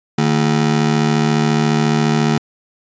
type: ring-modulated tone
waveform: 35% pulse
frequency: 188.7 Hz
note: F#3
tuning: 34 cents sharp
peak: -8 dBFS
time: 0.18-2.38 s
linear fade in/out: 5 ms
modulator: 37.2 Hz
effects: resampled to 16000 Hz